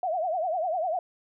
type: tone with vibrato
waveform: sine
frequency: 687 Hz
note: F5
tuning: 29 cents flat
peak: -25 dBFS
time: 0.03-0.99 s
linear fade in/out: 2 ms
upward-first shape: triangle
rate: 10 Hz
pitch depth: 210 cents each way
effects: none